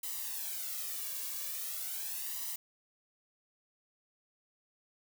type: noise with flanger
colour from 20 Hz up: blue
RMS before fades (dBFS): -39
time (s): 0.03-2.56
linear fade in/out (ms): 5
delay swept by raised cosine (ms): 1 to 1.79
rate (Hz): 0.41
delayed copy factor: +1
effects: none